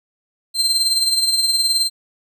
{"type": "tone with tremolo", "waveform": "35% pulse", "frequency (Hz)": 4134, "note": "C8", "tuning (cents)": -22, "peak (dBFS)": -11, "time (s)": [0.54, 1.9], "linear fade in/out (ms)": 50, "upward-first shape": "triangle", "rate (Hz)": 19, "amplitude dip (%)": 60, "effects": []}